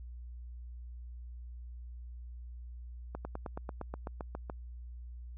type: slowing click train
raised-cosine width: 1 ms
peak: -25 dBFS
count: 12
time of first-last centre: 3.15-4.499 s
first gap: 100 ms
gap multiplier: 1.04
effects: added 60 Hz sine -43 dBFS peak until 5.37 s